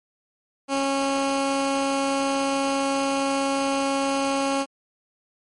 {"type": "tone", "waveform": "15% pulse", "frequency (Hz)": 274.3, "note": "C#4", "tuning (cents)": -18, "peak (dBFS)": -15, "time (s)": [0.68, 4.66], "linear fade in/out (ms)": 50, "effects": ["MP3 48 kbps"]}